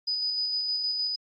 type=tone with tremolo; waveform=sine; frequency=4978 Hz; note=D#8; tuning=in tune; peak=-25 dBFS; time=0.07-1.16 s; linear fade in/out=10 ms; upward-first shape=square; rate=6.5 Hz; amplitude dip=25%; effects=AAC 32 kbps